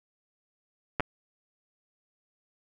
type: clicks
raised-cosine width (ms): 0.5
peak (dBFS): -12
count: 2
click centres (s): 0.998 / 1.005
effects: none